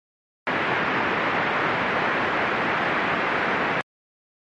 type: low-pass noise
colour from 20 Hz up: white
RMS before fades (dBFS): -23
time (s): 0.47-3.81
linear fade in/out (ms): 0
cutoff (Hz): 2100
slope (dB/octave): 24
effects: high-pass 150 Hz 12 dB/octave + MP3 48 kbps